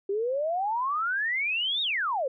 sine exponential two-way sweep, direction up then down, 385.4 to 3800 to 493.9 Hz, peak -25 dBFS, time 0.09-2.28 s, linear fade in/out 5 ms, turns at 1.82 s, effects none

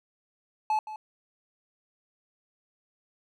triangle tone with echo, 862 Hz, A5, 36 cents flat, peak -21 dBFS, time 0.7-0.79 s, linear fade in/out 2 ms, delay 170 ms, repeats 1, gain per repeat -13 dB, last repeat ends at 0.96 s, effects none

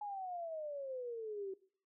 sine exponential sweep, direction down, 844 to 377.3 Hz, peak -40 dBFS, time 0.01-1.54 s, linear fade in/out 5 ms, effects noise-tail reverb RT60 0.5 s tail -19 dB re dry

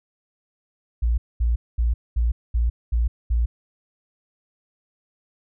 sine tone bursts, 58.27 Hz, A#1, in tune, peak -17 dBFS, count 7, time 1.02-3.46 s, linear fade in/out 10 ms, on 160 ms, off 220 ms, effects none

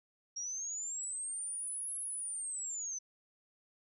sine linear two-way sweep, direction up then down, 5588 to 10840 to 6010 Hz, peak -37 dBFS, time 0.36-2.99 s, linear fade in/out 10 ms, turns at 1.97 s, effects none

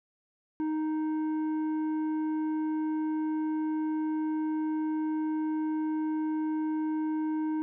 sine tone with tanh clipping, 311.1 Hz, D#4, in tune, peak -29 dBFS, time 0.6-7.62 s, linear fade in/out 0 ms, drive 8 dB, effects none

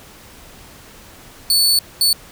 sawtooth tone bursts at uneven times, 4457 Hz, C#8, 9 cents sharp, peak -9 dBFS, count 2, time 1.5-1.79 / 2.01-2.13 s, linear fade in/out 2 ms, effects pink hiss -42 dBFS RMS until 2.31 s

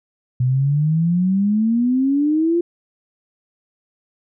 sine exponential sweep, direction up, 123.47 to 349.2 Hz, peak -14 dBFS, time 0.4-2.61 s, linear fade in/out 5 ms, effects none

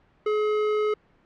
square tone, 424.6 Hz, G#4, 38 cents sharp, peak -22 dBFS, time 0.26-0.94 s, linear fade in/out 5 ms, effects pink hiss -61 dBFS RMS until 1.25 s + low-pass 2000 Hz 12 dB/octave

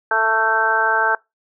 harmonic tone, 221.8 Hz, A3, 14 cents sharp, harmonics 2 / 3 / 4 / 5 / 6 / 7, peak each -26 / -25 / -20 / -27 / -23 / -18 dBFS, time 0.11-1.15 s, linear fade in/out 2 ms, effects noise-tail reverb RT60 0.2 s tail -23 dB re dry

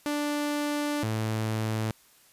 sawtooth tone pair in turn, 293.7 / 110.01 Hz, D4 / A2, 0 / 0 cents, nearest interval octave + perfect fourth, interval 1700 cents, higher first, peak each -23 dBFS, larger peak neither, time 0.06-1.03 / 1.03-1.91 s, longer first, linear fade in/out 0 ms, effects white hiss -59 dBFS RMS until 2.32 s + resampled to 32000 Hz

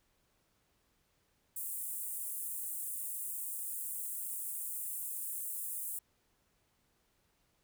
pink high-pass noise, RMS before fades -40 dBFS, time 1.56-5.99 s, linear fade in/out 5 ms, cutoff 8400 Hz, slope 48 dB/octave, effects pink hiss -75 dBFS RMS until 7.63 s

